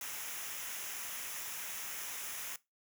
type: noise with comb filter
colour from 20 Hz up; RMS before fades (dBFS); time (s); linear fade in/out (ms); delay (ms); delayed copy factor
white; -42; 0.01-2.56; 2; 0.23; -0.6
effects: noise-tail reverb RT60 0.2 s tail -19 dB re dry